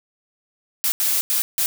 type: noise bursts at uneven times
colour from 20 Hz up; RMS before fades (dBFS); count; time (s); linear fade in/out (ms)
blue; -20; 4; 0.84-0.92 / 1-1.21 / 1.3-1.42 / 1.58-1.66; 0
effects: none